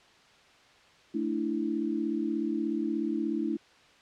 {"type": "chord", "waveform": "sine", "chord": "A suspended fourth", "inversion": "none", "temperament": "just", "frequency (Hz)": [220, 293.3, 330], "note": ["A3", "D4", "E4"], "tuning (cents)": [0, -2, 2], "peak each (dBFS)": [-33, -32, -31], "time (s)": [1.14, 3.57], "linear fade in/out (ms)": 10, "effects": ["white hiss -58 dBFS RMS until 4.01 s", "low-pass 4000 Hz 12 dB/octave"]}